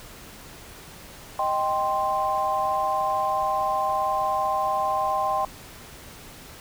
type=chord; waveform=sine; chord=C minor; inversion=first; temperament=equal; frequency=622.3 / 784 / 1046.5 Hz; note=Eb5 / G5 / C6; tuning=0 / 0 / 0 cents; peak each=-29 / -25 / -25 dBFS; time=1.39-5.45 s; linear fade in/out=2 ms; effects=pink hiss -44 dBFS RMS until 6.6 s